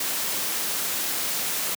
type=noise; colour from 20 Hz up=white; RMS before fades=-27 dBFS; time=0-1.75 s; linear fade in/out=5 ms; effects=high-pass 150 Hz 12 dB/octave